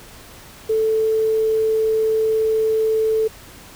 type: tone with quantisation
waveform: sine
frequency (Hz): 440.1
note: A4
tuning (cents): 0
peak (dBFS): -15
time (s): 0.69-3.28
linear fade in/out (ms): 10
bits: 7
effects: pink hiss -42 dBFS RMS until 3.75 s